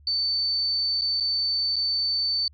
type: tone with dropouts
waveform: sine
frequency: 4535 Hz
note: C#8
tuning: 39 cents sharp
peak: -22 dBFS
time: 0.07-2.48 s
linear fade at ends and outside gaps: 2 ms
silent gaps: 1.012-1.018 / 1.201-1.206 / 1.759-1.764 s
effects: added 73 Hz sine -50 dBFS peak until 2.53 s